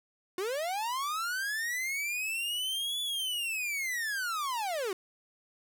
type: linear two-way sweep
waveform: 45% pulse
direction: up then down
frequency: 351 to 3467 to 351 Hz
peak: -31 dBFS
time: 0.38-4.93 s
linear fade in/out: 2 ms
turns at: 3.01 s
effects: none